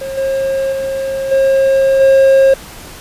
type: tone with level steps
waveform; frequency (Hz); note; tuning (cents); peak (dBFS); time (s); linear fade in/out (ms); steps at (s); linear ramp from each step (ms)
triangle; 538; C5; +48; -18 / -11 / -14 / -6 / -3; 0.01-2.54; 5; 0.17 / 0.72 / 1.31 / 2; 10
effects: pink hiss -33 dBFS RMS until 3 s + resampled to 32000 Hz